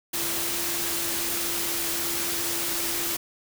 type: tone in noise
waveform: sine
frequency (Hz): 340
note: F4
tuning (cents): -46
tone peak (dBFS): -37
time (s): 0.13-3.17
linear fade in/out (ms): 10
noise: white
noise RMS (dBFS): -28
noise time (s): 0.13-3.17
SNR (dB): -12
effects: none